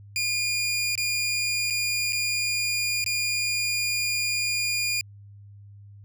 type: tone with dropouts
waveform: 20% pulse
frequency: 2423 Hz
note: D#7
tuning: 47 cents flat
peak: -19 dBFS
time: 0.16-5.01 s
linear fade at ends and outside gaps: 1 ms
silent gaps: 0.954-0.977 / 1.701-1.706 / 2.124-2.13 / 3.042-3.062 s
effects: added 101 Hz sine -44 dBFS peak until 6.04 s

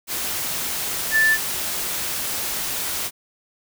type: tone in noise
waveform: sine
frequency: 1760 Hz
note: A6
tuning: in tune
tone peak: -14 dBFS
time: 1.11-1.38 s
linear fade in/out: 50 ms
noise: white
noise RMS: -26 dBFS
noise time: 0.07-3.11 s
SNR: +9 dB
effects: none

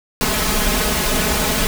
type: noise with comb filter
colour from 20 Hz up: pink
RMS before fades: -18 dBFS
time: 0.21-1.67 s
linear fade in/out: 0 ms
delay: 4.7 ms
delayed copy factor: +0.85
effects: none

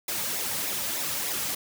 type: noise with flanger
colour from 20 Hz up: white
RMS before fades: -30 dBFS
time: 0.08-1.55 s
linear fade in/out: 5 ms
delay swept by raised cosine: 0.65 to 2.95 ms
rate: 3.3 Hz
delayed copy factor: -0.6
effects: none

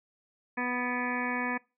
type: harmonic tone with a mistuned harmonic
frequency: 246.9 Hz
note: B3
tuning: in tune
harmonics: 1 / 2 / 3 / 4 / 5 / 7 / 8 / 9 / 10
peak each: -34 / -40 / -40 / -36 / -43 / -34 / -42 / -38 / -44 dBFS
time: 0.57-1.58 s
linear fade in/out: 10 ms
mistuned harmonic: 9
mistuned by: +22 cents
effects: noise-tail reverb RT60 0.3 s tail -24 dB re dry

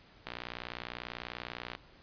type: click train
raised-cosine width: 0.3 ms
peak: -22 dBFS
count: 90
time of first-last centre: 0.27-1.751 s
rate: 60.1 Hz
effects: pink hiss -59 dBFS RMS until 2.02 s + resampled to 11025 Hz

